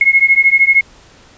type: beating tone pair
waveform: sine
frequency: 2163 / 2176 Hz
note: C#7 / C#7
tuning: -43 / -33 cents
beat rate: 13 Hz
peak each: -10 dBFS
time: 0.01-0.81 s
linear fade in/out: 2 ms
effects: pink hiss -44 dBFS RMS until 1.37 s + resampled to 16000 Hz